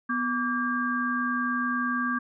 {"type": "tone cluster", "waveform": "sine", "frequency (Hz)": [247.7, 1159, 1608], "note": ["B3", "D6", "G6"], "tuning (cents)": [5, -23, 44], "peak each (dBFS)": -29, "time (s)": [0.09, 2.19], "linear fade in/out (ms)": 10, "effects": []}